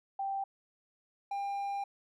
sine / triangle tone pair in turn, 784 / 799.1 Hz, G5 / G5, 0 / +33 cents, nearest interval unison, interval 33 cents, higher second, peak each -32 / -31 dBFS, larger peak second, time 0.19-0.44 / 1.31-1.84 s, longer second, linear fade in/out 5 ms, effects none

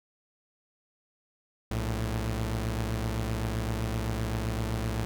sawtooth tone pair together, 58.88 / 110 Hz, A#1 / A2, +18 / 0 cents, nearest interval major seventh, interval 1082 cents, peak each -28 / -27 dBFS, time 1.71-5.05 s, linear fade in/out 0 ms, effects none

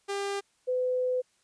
sawtooth / sine tone pair in turn, 399.2 / 504.8 Hz, G4 / B4, +32 / +38 cents, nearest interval major third, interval 406 cents, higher second, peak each -26 / -25 dBFS, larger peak second, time 0.08-0.41 / 0.67-1.22 s, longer second, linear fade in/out 20 ms, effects white hiss -69 dBFS RMS until 1.43 s + resampled to 22050 Hz

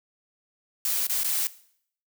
blue noise with dropouts, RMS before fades -26 dBFS, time 0.85-1.47 s, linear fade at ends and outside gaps 0 ms, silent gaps 1.068-1.097 / 1.233-1.246 s, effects noise-tail reverb RT60 0.6 s tail -17 dB re dry

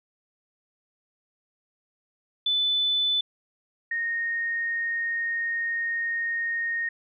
sine tone pair in turn, 3500 / 1854.1 Hz, A7 / A#6, -10 / -10 cents, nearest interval major seventh, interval 1100 cents, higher first, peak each -21 / -25 dBFS, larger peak first, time 2.46-3.21 / 3.91-6.89 s, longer second, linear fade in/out 5 ms, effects none

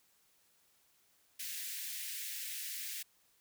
white high-pass noise, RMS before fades -42 dBFS, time 1.39-3.03 s, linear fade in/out 10 ms, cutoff 1700 Hz, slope 48 dB/octave, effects white hiss -71 dBFS RMS until 3.4 s

